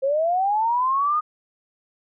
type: linear sweep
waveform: sine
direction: up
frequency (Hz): 523.3 to 1244.5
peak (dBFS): -18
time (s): 0.02-1.21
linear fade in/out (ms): 20
effects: none

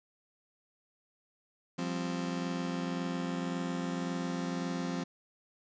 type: chord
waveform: 35% pulse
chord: F suspended second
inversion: none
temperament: just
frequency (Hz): 174.61 / 196.44 / 261.9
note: F3 / G3 / C4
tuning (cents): 0 / +4 / +2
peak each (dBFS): -34 / -40 / -35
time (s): 1.78-5.04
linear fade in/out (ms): 10
effects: resampled to 16000 Hz + 10-bit

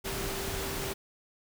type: tone in noise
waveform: sine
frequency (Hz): 389.6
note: G4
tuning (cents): -11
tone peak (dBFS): -39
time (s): 0.04-0.94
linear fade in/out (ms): 20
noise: pink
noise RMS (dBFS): -35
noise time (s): 0.04-0.94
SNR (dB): -7
effects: none

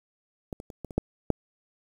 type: clicks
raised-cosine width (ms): 2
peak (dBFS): -20 / -26 / -28 / -22 / -26 / -10 / -8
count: 7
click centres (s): 0.528 / 0.601 / 0.702 / 0.847 / 0.908 / 0.98 / 1.303
effects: 8-bit

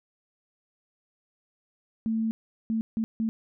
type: tone bursts at uneven times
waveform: sine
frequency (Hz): 223.2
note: A3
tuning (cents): +25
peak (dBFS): -24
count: 4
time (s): 2.06-2.31 / 2.7-2.81 / 2.97-3.04 / 3.2-3.29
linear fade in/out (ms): 0
effects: none

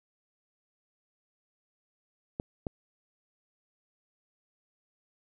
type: clicks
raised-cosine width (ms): 2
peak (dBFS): -19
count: 2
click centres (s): 2.399 / 2.668
effects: none

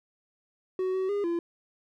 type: tone with pitch steps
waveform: triangle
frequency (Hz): 372.9 / 377.3 / 406.8 / 340.8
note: F#4 / F#4 / G#4 / F4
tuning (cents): +14 / +34 / -36 / -42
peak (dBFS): -24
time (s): 0.79-1.39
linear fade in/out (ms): 2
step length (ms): 150
effects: none

